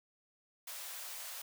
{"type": "high-pass noise", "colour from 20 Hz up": "white", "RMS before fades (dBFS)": -45, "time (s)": [0.67, 1.42], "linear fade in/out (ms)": 5, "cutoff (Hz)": 530, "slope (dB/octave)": 48, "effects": []}